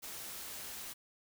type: noise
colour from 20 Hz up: white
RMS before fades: -45 dBFS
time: 0.02-0.94 s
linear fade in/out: 20 ms
effects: none